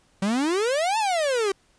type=exponential two-way sweep; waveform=45% pulse; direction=up then down; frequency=187.6 to 910 to 378.8 Hz; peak=-21 dBFS; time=0.22-1.52 s; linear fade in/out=5 ms; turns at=0.98 s; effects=pink hiss -62 dBFS RMS until 1.78 s + resampled to 22050 Hz